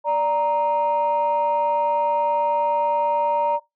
sine tone pair together, 586.1 / 932.3 Hz, D5 / A#5, -4 / 0 cents, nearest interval minor sixth, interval 804 cents, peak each -21 / -18 dBFS, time 0.04-3.6 s, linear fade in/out 50 ms, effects noise-tail reverb RT60 0.2 s tail -23 dB re dry + tanh soft clip ceiling -13 dBFS

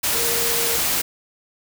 sine tone in noise, 466.2 Hz, A#4, in tune, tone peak -28 dBFS, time 0.14-0.77 s, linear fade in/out 10 ms, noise white, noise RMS -21 dBFS, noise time 0.03-1.02 s, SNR -10 dB, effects none

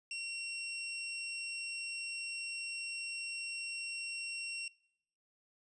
sawtooth tone, 2735 Hz, F7, 37 cents flat, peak -35 dBFS, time 0.11-4.68 s, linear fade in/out 2 ms, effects noise-tail reverb RT60 0.7 s tail -22 dB re dry + resampled to 22050 Hz

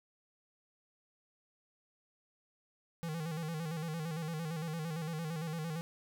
square tone with vibrato, 161.1 Hz, E3, 39 cents flat, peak -37 dBFS, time 3.03-5.81 s, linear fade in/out 0 ms, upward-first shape square, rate 8.8 Hz, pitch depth 72 cents each way, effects none

